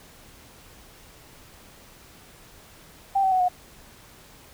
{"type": "tone with pitch steps", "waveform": "sine", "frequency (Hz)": [784, 763.4, 743.4, 723.9], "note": ["G5", "G5", "F#5", "F#5"], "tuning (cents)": [0, -46, 8, -38], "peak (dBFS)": -18, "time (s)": [3.15, 3.486], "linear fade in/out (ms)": 10, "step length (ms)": 84, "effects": ["pink hiss -50 dBFS RMS until 4.53 s"]}